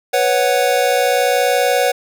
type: chord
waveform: square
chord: B suspended second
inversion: none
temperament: equal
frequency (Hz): 493.9 / 554.4 / 740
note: B4 / C#5 / F#5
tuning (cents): 0 / 0 / 0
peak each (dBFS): -18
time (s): 0.13-1.92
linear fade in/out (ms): 10
effects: none